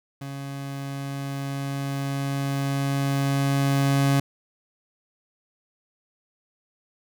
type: tone with level ramp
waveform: 30% pulse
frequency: 138.59 Hz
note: C#3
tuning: in tune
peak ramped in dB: -30 to -15 dBFS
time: 0.21-4.2 s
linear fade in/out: 5 ms
effects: none